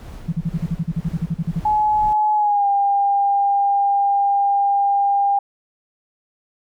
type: noise with tremolo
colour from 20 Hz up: brown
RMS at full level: -32 dBFS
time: 0-2.13 s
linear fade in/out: 0 ms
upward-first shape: triangle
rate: 2 Hz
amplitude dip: 65%
type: tone bursts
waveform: sine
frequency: 164.81 Hz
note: E3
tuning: in tune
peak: -17 dBFS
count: 16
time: 0.28-1.6 s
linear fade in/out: 10 ms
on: 45 ms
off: 40 ms
type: tone with pitch glide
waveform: sine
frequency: 849 to 801.3 Hz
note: G#5 to G5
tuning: +38 to +38 cents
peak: -14 dBFS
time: 1.65-5.39 s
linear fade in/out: 5 ms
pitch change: -100 cents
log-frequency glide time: 2.34-2.67 s
effects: none